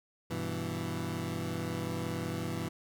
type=chord; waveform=20% pulse; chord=E minor; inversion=first; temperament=equal; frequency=98 / 123.47 / 164.81 Hz; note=G2 / B2 / E3; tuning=0 / 0 / 0 cents; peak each=-34 / -34 / -32 dBFS; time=0.3-2.69 s; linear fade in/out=10 ms; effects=none